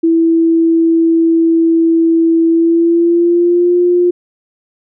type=tone with pitch glide; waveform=sine; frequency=329.6 to 353.3 Hz; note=E4 to F4; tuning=0 to +20 cents; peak=-7 dBFS; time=0.03-4.11 s; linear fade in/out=10 ms; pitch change=+120 cents; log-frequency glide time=2.47-3.76 s; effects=none